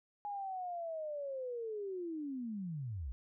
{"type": "linear sweep", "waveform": "sine", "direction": "down", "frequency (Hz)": [830.6, 54.8], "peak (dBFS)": -38, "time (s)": [0.25, 3.12], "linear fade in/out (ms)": 0, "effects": []}